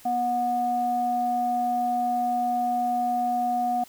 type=tone with low-pass filter; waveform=square; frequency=243 Hz; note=B3; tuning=28 cents flat; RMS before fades=-25 dBFS; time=0.05-3.84 s; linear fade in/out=5 ms; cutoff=730 Hz; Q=9.2; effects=white hiss -51 dBFS RMS until 3.88 s